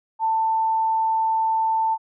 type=tone; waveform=sine; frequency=890 Hz; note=A5; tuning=20 cents sharp; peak=-18 dBFS; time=0.19-1.98 s; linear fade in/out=50 ms; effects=none